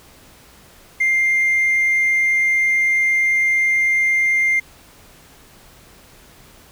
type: tone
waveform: triangle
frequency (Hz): 2103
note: C7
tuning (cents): +8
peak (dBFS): -11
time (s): 1-4.6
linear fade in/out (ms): 10
effects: tanh soft clip ceiling -10 dBFS + pink hiss -47 dBFS RMS until 6.71 s